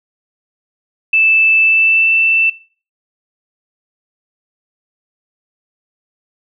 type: tone with pitch glide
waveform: sine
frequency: 2637 to 2663 Hz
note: E7 to E7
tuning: 0 to +17 cents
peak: -8 dBFS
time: 1.13-2.5 s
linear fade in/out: 5 ms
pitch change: +17 cents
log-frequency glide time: 1.6-2.12 s
effects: noise-tail reverb RT60 0.4 s tail -21 dB re dry